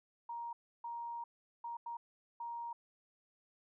sine tone bursts at uneven times, 939 Hz, A#5, 12 cents sharp, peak -40 dBFS, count 5, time 0.29-0.53 / 0.84-1.24 / 1.64-1.77 / 1.86-1.97 / 2.4-2.73 s, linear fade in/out 5 ms, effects none

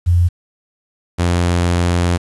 sine / sawtooth tone pair in turn, 87.31 / 87.31 Hz, F2 / F2, 0 / 0 cents, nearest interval unison, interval 0 cents, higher neither, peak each -9 dBFS, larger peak neither, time 0.06-0.29 / 1.18-2.18 s, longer second, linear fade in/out 20 ms, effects resampled to 24000 Hz + 7-bit

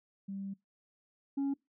sine tone pair in turn, 196 / 277.2 Hz, G3 / C#4, 0 / 0 cents, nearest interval tritone, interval 600 cents, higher second, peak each -37 / -27 dBFS, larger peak second, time 0.28-0.54 / 1.37-1.54 s, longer first, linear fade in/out 10 ms, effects noise-tail reverb RT60 0.2 s tail -24 dB re dry + tanh soft clip ceiling -29 dBFS

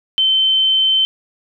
sine tone, 3086 Hz, G7, 28 cents flat, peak -11 dBFS, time 0.18-1.05 s, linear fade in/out 0 ms, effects none

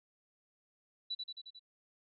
sine tone with echo, 3951 Hz, B7, in tune, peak -35 dBFS, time 1.1-1.15 s, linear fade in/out 10 ms, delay 89 ms, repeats 5, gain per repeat -3 dB, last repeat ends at 1.595 s, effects none

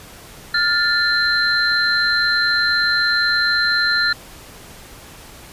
sine tone cluster, 1407 / 1758 / 4112 Hz, F6 / A6 / C8, +12 / -2 / -31 cents, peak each -19 dBFS, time 0.54-4.13 s, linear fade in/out 5 ms, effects pink hiss -40 dBFS RMS until 5.52 s + resampled to 32000 Hz

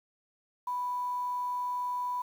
sine tone with quantisation, 987.8 Hz, B5, in tune, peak -30 dBFS, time 0.67-2.22 s, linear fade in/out 5 ms, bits 9, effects none

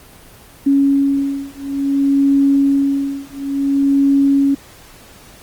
sine beating tone pair, 277.2 / 277.77 Hz, C#4 / C#4, 0 / +4 cents, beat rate 0.57 Hz, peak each -15 dBFS, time 0.66-4.55 s, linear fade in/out 10 ms, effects pink hiss -42 dBFS RMS until 5.42 s + Opus 24 kbps

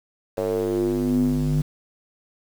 square tone with band-pass filter sweep, 50.2 Hz, G1, 42 cents sharp, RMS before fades -22 dBFS, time 0.37-1.62 s, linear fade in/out 10 ms, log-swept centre 530 to 170 Hz, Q 5.1, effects 7-bit

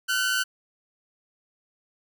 sawtooth tone pair together, 1396.9 / 1513.4 Hz, F6 / F#6, 0 / +39 cents, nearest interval minor second, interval 139 cents, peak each -26 / -20 dBFS, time 0.08-0.44 s, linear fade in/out 20 ms, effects none

